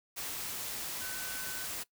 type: tone in noise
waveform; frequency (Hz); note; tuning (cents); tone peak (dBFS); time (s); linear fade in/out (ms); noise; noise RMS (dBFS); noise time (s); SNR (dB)
sine; 1512; F#6; +37; -44; 1-1.66; 20; white; -39; 0.16-1.84; -8
effects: noise-tail reverb RT60 0.1 s tail -19 dB re dry